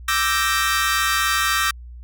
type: chord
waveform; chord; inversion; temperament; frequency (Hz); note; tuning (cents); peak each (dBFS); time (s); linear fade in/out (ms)
sawtooth; E half-diminished seventh; third; equal; 1174.7 / 1318.5 / 1568 / 1864.7; D6 / E6 / G6 / Bb6; 0 / 0 / 0 / 0; -20; 0.08-1.71; 5
effects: added 60 Hz sine -35 dBFS peak until 2.03 s